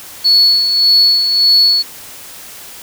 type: tone with tremolo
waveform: sine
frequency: 4403 Hz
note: C#8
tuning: 13 cents flat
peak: -4 dBFS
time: 0.24-1.83 s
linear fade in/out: 20 ms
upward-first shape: sine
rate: 1.7 Hz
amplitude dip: 55%
effects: tanh soft clip ceiling -2 dBFS + white hiss -33 dBFS RMS until 2.82 s